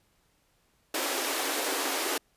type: high-pass noise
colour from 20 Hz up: pink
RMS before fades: -30 dBFS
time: 0.94-2.18 s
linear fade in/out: 5 ms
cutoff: 270 Hz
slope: 96 dB/octave
effects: pink hiss -69 dBFS RMS until 2.36 s + resampled to 32000 Hz